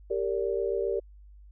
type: tone cluster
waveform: sine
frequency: 394.1 / 461.8 / 576 Hz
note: G4 / A#4 / D5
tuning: +9 / -16 / -34 cents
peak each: -29 / -30 / -33 dBFS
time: 0.1-1 s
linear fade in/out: 10 ms
effects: added 50 Hz sine -48 dBFS peak until 1.51 s